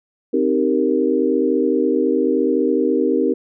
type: chord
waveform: sine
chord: C minor seventh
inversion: none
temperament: equal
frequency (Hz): 261.6 / 311.1 / 392 / 466.2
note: C4 / Eb4 / G4 / Bb4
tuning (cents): 0 / 0 / 0 / 0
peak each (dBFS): -20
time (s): 0.33-3.34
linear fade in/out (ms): 10
effects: none